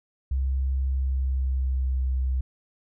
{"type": "tone with pitch glide", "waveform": "sine", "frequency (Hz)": [66.3, 64.67], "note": ["C2", "C2"], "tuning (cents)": [23, -20], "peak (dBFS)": -22, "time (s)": [0.31, 2.41], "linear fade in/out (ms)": 5, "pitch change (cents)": -43, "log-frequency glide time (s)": [0.88, 2.03], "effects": []}